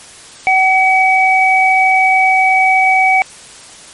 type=tone pair together; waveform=sine; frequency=757 / 2274 Hz; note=F#5 / C#7; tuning=+39 / +44 cents; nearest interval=octave + perfect fifth; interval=1905 cents; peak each=-10 dBFS; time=0.47-3.22 s; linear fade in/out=0 ms; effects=white hiss -36 dBFS RMS until 3.93 s + MP3 48 kbps